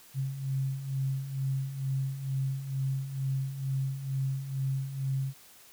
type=beating tone pair; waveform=sine; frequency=132.9 / 135.1 Hz; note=C3 / C#3; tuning=+27 / -44 cents; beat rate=2.2 Hz; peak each=-36 / -30 dBFS; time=0.14-5.34 s; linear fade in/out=50 ms; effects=white hiss -55 dBFS RMS until 5.72 s